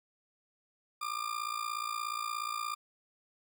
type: tone with amplitude modulation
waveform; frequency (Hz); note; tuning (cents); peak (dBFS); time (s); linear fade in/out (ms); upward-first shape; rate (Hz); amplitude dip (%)
40% pulse; 1200; D6; +37; -30; 1.01-2.75; 10; sine; 56.9; 80
effects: none